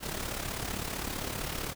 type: noise with amplitude modulation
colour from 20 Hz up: pink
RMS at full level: -33 dBFS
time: 0-1.75 s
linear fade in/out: 50 ms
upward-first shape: sine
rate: 35.5 Hz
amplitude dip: 60%
effects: none